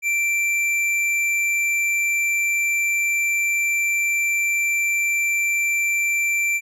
sine tone with hard clipping, 2349 Hz, D7, in tune, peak -20 dBFS, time 0.02-6.61 s, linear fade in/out 50 ms, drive 9 dB, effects none

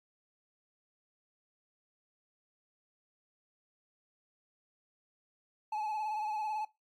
triangle tone with vibrato, 855 Hz, A5, 50 cents flat, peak -31 dBFS, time 5.72-6.65 s, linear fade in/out 5 ms, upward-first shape triangle, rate 18 Hz, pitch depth 53 cents each way, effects noise-tail reverb RT60 0.2 s tail -20 dB re dry + AAC 64 kbps

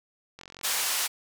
click train, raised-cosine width 0.2 ms, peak -26 dBFS, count 21, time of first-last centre 0.39-0.834 s, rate 45 Hz
white band-pass noise, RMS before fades -28 dBFS, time 0.63-1.08 s, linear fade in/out 20 ms, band 710 to 11000 Hz, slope 12 dB/octave
effects none

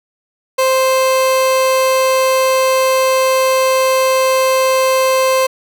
30% pulse tone, 523.3 Hz, C5, in tune, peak -8 dBFS, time 0.58-5.47 s, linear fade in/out 10 ms, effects none

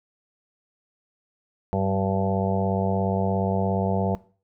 harmonic tone with a mistuned harmonic, 97.1 Hz, G2, 16 cents flat, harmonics 1 / 2 / 4 / 5 / 6 / 7 / 8 / 9, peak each -27 / -26 / -32 / -30 / -33 / -30 / -36 / -33 dBFS, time 1.73-4.15 s, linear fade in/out 0 ms, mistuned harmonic 2, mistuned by -25 cents, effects noise-tail reverb RT60 0.4 s tail -19 dB re dry

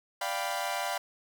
sawtooth chord, G dominant seventh, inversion second, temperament equal, 587.3 / 698.5 / 784 / 987.8 Hz, D5 / F5 / G5 / B5, 0 / 0 / 0 / 0 cents, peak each -34 / -31 / -32 / -33 dBFS, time 0.21-0.98 s, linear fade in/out 5 ms, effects 10-bit

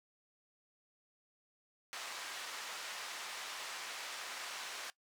pink band-pass noise, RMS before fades -45 dBFS, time 1.93-4.9 s, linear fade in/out 0 ms, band 1000 to 7000 Hz, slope 12 dB/octave, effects noise-tail reverb RT60 0.1 s tail -19 dB re dry

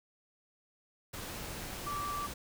sine tone in noise, 1164 Hz, D6, 16 cents flat, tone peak -35 dBFS, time 1.86-2.27 s, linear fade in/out 10 ms, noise pink, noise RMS -42 dBFS, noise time 1.13-2.34 s, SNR +4 dB, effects none

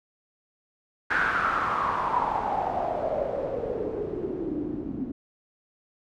white noise with low-pass filter sweep, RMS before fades -28 dBFS, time 1.1-5.12 s, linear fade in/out 10 ms, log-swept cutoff 1600 to 250 Hz, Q 6.6, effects none

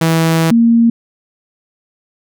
sawtooth / sine tone pair in turn, 163.2 / 231.9 Hz, E3 / A#3, -17 / -9 cents, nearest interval tritone, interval 608 cents, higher second, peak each -6 dBFS, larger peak neither, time 0.01-0.51 / 0.51-0.9 s, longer first, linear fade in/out 5 ms, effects none

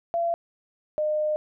sine tone pair in turn, 680 / 609.2 Hz, F5 / D#5, -46 / -37 cents, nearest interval major second, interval 191 cents, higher first, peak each -22 dBFS, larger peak neither, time 0.14-0.34 / 0.98-1.36 s, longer second, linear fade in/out 0 ms, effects none

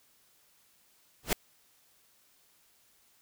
pink noise with exponential growth, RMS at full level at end -21 dBFS, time 1.23-1.33 s, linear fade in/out 2 ms, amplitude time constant 20 ms, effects white hiss -66 dBFS RMS until 3.21 s

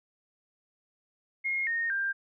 sine tone with pitch steps, 2146 / 1846.7 / 1589.2 Hz, C7 / A#6 / G6, +43 / -17 / +23 cents, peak -27 dBFS, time 1.44-2.13 s, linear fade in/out 20 ms, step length 230 ms, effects none

